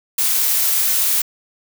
blue noise, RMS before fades -17 dBFS, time 0.18-1.22 s, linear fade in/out 5 ms, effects none

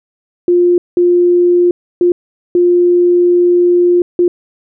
sine tone bursts at uneven times, 352.3 Hz, F4, 15 cents sharp, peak -6 dBFS, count 5, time 0.48-0.78 / 0.97-1.71 / 2.01-2.12 / 2.55-4.02 / 4.19-4.28 s, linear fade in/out 2 ms, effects none

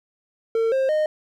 triangle tone with pitch steps, 453 / 531 / 615 Hz, A#4 / C5 / D#5, -50 / +25 / -20 cents, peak -16 dBFS, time 0.55-1.06 s, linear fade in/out 2 ms, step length 170 ms, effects none

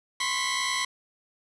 15% pulse tone cluster, 1021 / 1083 / 1972 Hz, C6 / C#6 / B6, -43 / -41 / -3 cents, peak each -24 dBFS, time 0.2-0.85 s, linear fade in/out 5 ms, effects resampled to 22050 Hz + 7-bit

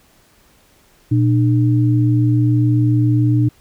sine tone pair together, 119.53 / 301.2 Hz, A#2 / D4, +44 / +44 cents, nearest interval octave + major third, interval 1600 cents, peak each -12 / -17 dBFS, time 1.11-3.49 s, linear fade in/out 10 ms, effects pink hiss -53 dBFS RMS until 3.6 s

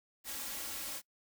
white noise with comb filter, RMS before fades -41 dBFS, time 0.24-1.02 s, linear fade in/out 50 ms, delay 3.6 ms, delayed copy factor +0.75, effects noise-tail reverb RT60 0.1 s tail -23 dB re dry

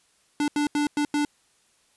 square tone bursts at uneven times, 293.7 Hz, D4, in tune, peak -22 dBFS, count 5, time 0.4-0.48 / 0.56-0.67 / 0.75-0.87 / 0.97-1.05 / 1.14-1.25 s, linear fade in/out 2 ms, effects white hiss -64 dBFS RMS until 1.96 s + resampled to 24000 Hz

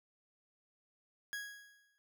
40% pulse tone with exponential decay, 1656 Hz, G#6, 5 cents flat, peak -36 dBFS, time 1.33-1.98 s, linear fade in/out 0 ms, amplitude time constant 140 ms, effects none

